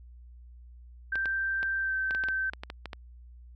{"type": "tone with pitch glide", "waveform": "sine", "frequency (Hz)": [1568, 1548.2], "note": ["G6", "G6"], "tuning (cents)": [0, -22], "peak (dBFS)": -27, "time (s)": [1.12, 2.5], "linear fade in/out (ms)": 5, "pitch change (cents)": -22, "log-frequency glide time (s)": [1.81, 1.94]}
{"type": "clicks", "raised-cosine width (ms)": 0.3, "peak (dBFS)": -21, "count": 12, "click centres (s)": [1.156, 1.257, 1.63, 2.109, 2.149, 2.238, 2.286, 2.535, 2.635, 2.701, 2.857, 2.932]}
{"effects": ["added 60 Hz sine -47 dBFS peak until 3.55 s"]}